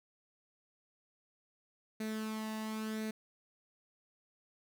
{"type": "tone with flanger", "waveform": "sawtooth", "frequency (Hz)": 218, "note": "A3", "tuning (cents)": -16, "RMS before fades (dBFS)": -39, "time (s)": [2, 3.11], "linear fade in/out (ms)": 5, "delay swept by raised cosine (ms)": [0.48, 1.08], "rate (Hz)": 0.93, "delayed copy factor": 0.55, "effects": []}